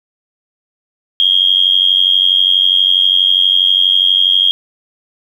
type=tone with amplitude modulation; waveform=sine; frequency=3256 Hz; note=G#7; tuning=35 cents flat; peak=-4 dBFS; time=1.2-4.51 s; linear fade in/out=0 ms; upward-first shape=sine; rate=92.3 Hz; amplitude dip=90%; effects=7-bit